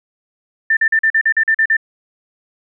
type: tone bursts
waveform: sine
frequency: 1785 Hz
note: A6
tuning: 24 cents sharp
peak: -10 dBFS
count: 10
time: 0.7-1.768 s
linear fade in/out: 5 ms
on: 69 ms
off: 42 ms
effects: none